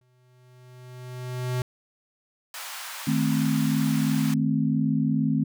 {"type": "tone with exponential growth", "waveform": "square", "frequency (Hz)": 125.6, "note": "B2", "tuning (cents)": 30, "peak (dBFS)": -24, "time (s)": [0.01, 1.62], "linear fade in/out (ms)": 2, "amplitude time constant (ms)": 350}
{"type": "high-pass noise", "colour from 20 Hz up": "pink", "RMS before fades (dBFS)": -37, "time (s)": [2.54, 4.34], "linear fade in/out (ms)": 2, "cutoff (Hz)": 860, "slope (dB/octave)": 24}
{"type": "chord", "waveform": "sine", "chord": "A diminished", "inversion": "second", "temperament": "equal with one note detuned", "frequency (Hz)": [155.56, 218.7, 261.6], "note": ["Eb3", "A3", "C4"], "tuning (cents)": [0, -10, 0], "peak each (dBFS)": -25, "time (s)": [3.07, 5.44], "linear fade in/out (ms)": 5}
{"effects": []}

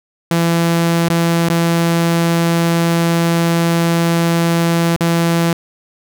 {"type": "tone with dropouts", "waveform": "sawtooth", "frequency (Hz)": 168.2, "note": "E3", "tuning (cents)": 35, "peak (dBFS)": -8, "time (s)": [0.31, 5.53], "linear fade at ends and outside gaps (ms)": 2, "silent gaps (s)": [[1.086, 1.1], [1.487, 1.499], [4.963, 5.007]], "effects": []}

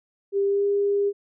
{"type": "tone with pitch glide", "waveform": "sine", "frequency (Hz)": [397.6, 403.4], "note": ["G4", "G4"], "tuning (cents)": [25, 50], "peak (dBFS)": -19, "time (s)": [0.32, 1.13], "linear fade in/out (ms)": 50, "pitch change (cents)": 25, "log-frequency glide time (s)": [0.46, 0.65], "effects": []}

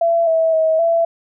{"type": "tone with pitch steps", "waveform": "sine", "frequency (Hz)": [673, 650, 639, 669], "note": ["E5", "E5", "D#5", "E5"], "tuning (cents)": [36, -24, 46, 25], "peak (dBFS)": -12, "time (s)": [0.01, 1.05], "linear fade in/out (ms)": 5, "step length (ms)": 260, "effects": []}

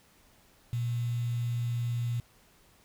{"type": "tone with quantisation", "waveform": "sine", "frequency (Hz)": 119.4, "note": "A#2", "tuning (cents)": 42, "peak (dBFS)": -28, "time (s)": [0.73, 2.2], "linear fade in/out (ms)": 0, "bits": 8, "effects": ["pink hiss -62 dBFS RMS until 2.84 s"]}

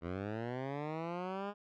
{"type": "linear sweep", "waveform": "10% pulse", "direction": "up", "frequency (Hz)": [82.41, 206.9], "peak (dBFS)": -29, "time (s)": [0.01, 1.54], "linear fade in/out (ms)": 50, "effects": ["low-pass 2000 Hz 12 dB/octave"]}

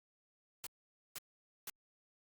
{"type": "noise bursts", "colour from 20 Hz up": "white", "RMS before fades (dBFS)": -44, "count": 3, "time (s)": [0.64, 1.698], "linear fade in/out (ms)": 0, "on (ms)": 26, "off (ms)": 490, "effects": ["Opus 48 kbps"]}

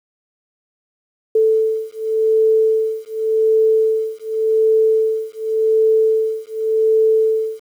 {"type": "beating tone pair", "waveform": "sine", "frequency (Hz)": [440, 440.88], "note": ["A4", "A4"], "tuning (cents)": [0, 3], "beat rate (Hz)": 0.88, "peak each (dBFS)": -16, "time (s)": [1.35, 7.6], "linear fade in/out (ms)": 5, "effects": ["8-bit"]}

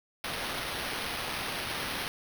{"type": "noise with sample-and-hold", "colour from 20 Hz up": "white", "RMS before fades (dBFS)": -35, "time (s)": [0.24, 2.08], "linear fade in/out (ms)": 0, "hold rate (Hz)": 7350, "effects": []}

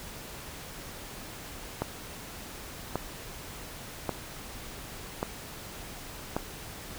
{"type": "click train", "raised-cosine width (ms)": 1, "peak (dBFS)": -14, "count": 5, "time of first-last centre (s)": [1.82, 6.365], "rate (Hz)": 0.88, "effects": ["pink hiss -43 dBFS RMS until 6.98 s"]}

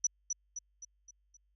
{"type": "tone with echo", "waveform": "sine", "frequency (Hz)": 5920, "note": "F#8", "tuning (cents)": 0, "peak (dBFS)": -25, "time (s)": [0.04, 0.07], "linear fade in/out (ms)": 5, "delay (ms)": 260, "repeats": 5, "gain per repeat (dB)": -6, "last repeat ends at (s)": 1.37, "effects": ["added 50 Hz sine -70 dBFS peak until 1.55 s"]}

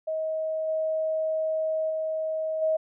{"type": "tone with level steps", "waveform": "sine", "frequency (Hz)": 633, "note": "D#5", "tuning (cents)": 30, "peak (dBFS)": [-26, -24, -26, -21], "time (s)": [0.07, 2.77], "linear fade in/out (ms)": 10, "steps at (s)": [0.67, 1.89, 2.61], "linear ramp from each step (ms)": 20, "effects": []}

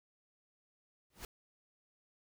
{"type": "noise with exponential growth", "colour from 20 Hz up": "pink", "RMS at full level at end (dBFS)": -41, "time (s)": [1.1, 1.25], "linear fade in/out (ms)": 2, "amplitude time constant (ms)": 31, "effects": []}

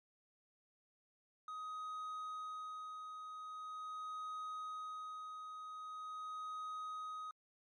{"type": "tone with tremolo", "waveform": "triangle", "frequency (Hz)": 1256, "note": "D#6", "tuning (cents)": 16, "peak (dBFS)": -40, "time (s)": [1.48, 7.31], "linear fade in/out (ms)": 2, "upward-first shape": "sine", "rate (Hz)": 0.43, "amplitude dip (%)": 40, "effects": ["MP3 48 kbps"]}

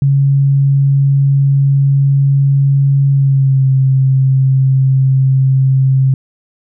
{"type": "tone with pitch glide", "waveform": "sine", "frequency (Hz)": [138.5, 133.17], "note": ["C#3", "C3"], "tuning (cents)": [-1, 31], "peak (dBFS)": -7, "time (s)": [0.02, 6.14], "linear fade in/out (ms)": 2, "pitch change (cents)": -68, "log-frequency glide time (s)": [3.11, 3.67], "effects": []}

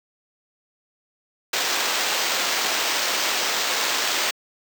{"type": "noise with sample-and-hold", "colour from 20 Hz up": "blue", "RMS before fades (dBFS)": -23, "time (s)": [1.53, 4.31], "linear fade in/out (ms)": 5, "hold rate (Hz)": 11025, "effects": ["high-pass 400 Hz 12 dB/octave"]}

